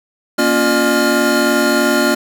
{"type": "tone cluster", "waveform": "square", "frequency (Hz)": [236.1, 279.2, 351.5, 603, 1406], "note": ["A#3", "C#4", "F4", "D5", "F6"], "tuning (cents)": [22, 13, 11, 46, 11], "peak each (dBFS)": -19, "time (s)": [0.38, 2.15], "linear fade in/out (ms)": 10, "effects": []}